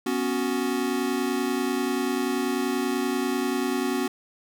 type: chord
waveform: square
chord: B suspended second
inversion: none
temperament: equal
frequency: 246.9 / 277.2 / 370 Hz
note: B3 / C#4 / F#4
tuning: 0 / 0 / 0 cents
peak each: -29 dBFS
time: 0.06-4.08 s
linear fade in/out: 5 ms
effects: none